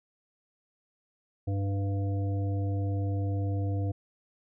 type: harmonic tone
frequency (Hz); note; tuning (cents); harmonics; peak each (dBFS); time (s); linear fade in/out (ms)
99; G2; +18; 1 / 3 / 5 / 7; -27 / -37 / -41 / -44; 1.47-3.92; 10
effects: none